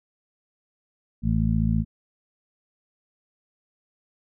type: harmonic tone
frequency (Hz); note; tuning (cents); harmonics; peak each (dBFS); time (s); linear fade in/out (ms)
55; A1; 0; 1 / 2 / 3 / 4; -25 / -25 / -25 / -25; 1.22-1.85; 50
effects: none